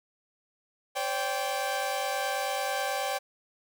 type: chord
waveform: sawtooth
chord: C suspended second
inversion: none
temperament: equal with one note detuned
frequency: 523.3 / 572.6 / 784 Hz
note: C5 / D5 / G5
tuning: 0 / -44 / 0 cents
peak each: -32 / -30 / -27 dBFS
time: 0.95-3.19 s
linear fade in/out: 20 ms
effects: none